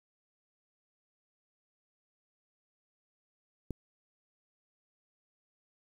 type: click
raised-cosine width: 3 ms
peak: -23 dBFS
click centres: 3.707 s
effects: 9-bit